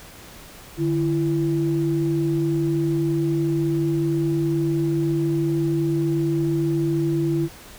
sine tone pair together, 148.9 / 334.3 Hz, D3 / E4, +24 / +24 cents, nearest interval octave + major second, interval 1400 cents, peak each -22 / -20 dBFS, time 0.77-7.49 s, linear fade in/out 50 ms, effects tanh soft clip ceiling -11 dBFS + pink hiss -43 dBFS RMS until 7.78 s

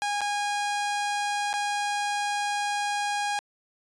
sawtooth tone with dropouts, 820 Hz, G#5, 22 cents flat, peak -22 dBFS, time 0.02-3.39 s, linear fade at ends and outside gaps 0 ms, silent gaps 0.208-0.215 / 1.53-1.538 s, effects resampled to 22050 Hz

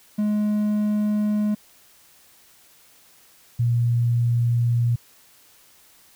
triangle / sine tone pair in turn, 210 / 118.85 Hz, G#3 / A#2, +19 / +34 cents, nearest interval minor seventh, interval 985 cents, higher first, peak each -17 dBFS, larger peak neither, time 0.18-1.55 / 3.59-4.96 s, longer neither, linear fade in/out 10 ms, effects white hiss -54 dBFS RMS until 6.15 s

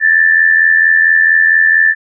sine tone with amplitude modulation, 1763 Hz, A6, 3 cents sharp, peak -3 dBFS, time 0-1.95 s, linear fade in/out 50 ms, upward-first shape sine, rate 84.4 Hz, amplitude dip 65%, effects none

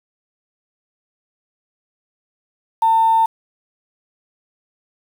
sine tone with quantisation, 900 Hz, A5, 39 cents sharp, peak -11 dBFS, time 2.82-3.26 s, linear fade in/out 5 ms, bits 6, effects none

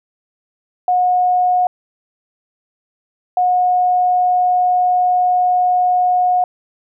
sine tone pair in turn, 725 / 725 Hz, F#5 / F#5, -35 / -35 cents, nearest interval unison, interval 0 cents, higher neither, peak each -11 dBFS, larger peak neither, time 0.88-1.67 / 3.37-6.44 s, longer second, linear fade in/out 2 ms, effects none

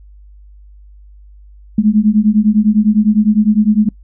sine beating tone pair, 207.7 / 217.6 Hz, G#3 / A3, 0 / -19 cents, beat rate 9.9 Hz, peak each -11 dBFS, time 1.78-3.89 s, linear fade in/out 5 ms, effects noise-tail reverb RT60 0.1 s tail -26 dB re dry + added 50 Hz sine -37 dBFS peak until 4.03 s

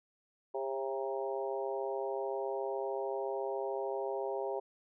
harmonic tone with a mistuned harmonic, 133.7 Hz, C3, 38 cents sharp, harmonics 3 / 4 / 5 / 6 / 7, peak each -37 / -39 / -41 / -43 / -44 dBFS, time 0.54-4.6 s, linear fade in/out 10 ms, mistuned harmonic 4, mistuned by +20 cents, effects none

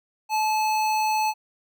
square tone with notch filter, 864 Hz, A5, 32 cents flat, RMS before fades -23 dBFS, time 0.29-1.34 s, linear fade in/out 50 ms, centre 10000 Hz, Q 1.8, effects none

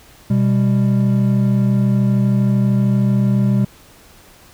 triangle tone pair together, 125.77 / 198.5 Hz, B2 / G3, +32 / +22 cents, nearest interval minor sixth, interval 790 cents, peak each -13 dBFS, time 0.3-3.65 s, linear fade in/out 5 ms, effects pink hiss -46 dBFS RMS until 4.53 s

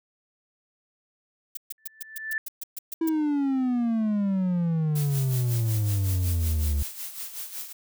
violet noise bursts, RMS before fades -33 dBFS, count 11, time 1.55-3.092 s, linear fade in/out 5 ms, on 22 ms, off 130 ms
sine tone with exponential growth, 1760 Hz, A6, in tune, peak -24 dBFS, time 1.78-2.38 s, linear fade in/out 1 ms, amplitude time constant 130 ms
triangle exponential sweep, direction down, 329.6 to 70.2 Hz, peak -20 dBFS, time 3.01-6.83 s, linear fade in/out 5 ms
blue noise with tremolo, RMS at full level -34 dBFS, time 4.95-7.73 s, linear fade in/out 10 ms, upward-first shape sine, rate 5.4 Hz, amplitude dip 65%
effects none

